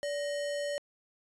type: tone with sample-and-hold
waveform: sine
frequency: 577 Hz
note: D5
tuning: 31 cents flat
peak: -31 dBFS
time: 0.03-0.78 s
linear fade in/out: 0 ms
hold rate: 2450 Hz
effects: resampled to 22050 Hz